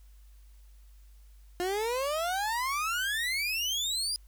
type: exponential sweep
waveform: 30% pulse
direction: up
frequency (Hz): 349.2 to 4978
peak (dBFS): -26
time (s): 1.6-4.16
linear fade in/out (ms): 0
effects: added 50 Hz sine -51 dBFS peak until 4.27 s + white hiss -68 dBFS RMS until 4.27 s